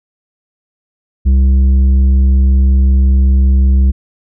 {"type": "tone with tanh clipping", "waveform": "sine", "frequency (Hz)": 66.1, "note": "C2", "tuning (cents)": 18, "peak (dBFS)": -7, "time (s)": [1.25, 3.92], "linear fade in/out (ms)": 20, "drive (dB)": 7, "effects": []}